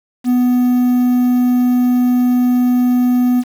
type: tone with quantisation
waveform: triangle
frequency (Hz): 247.8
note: B3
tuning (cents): +6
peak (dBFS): -8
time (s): 0.24-3.44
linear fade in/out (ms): 50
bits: 6
effects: none